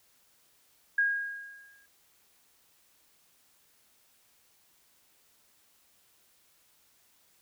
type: tone with exponential decay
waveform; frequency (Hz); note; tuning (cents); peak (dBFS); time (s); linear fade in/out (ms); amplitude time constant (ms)
sine; 1633; G#6; -30; -21; 0.98-1.86; 5; 190
effects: white hiss -66 dBFS RMS until 7.41 s